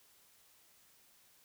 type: silence
effects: white hiss -66 dBFS RMS until 1.44 s